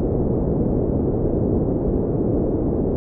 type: low-pass noise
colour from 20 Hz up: white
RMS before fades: -20 dBFS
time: 0-2.96 s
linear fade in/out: 0 ms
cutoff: 440 Hz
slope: 24 dB/octave
effects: none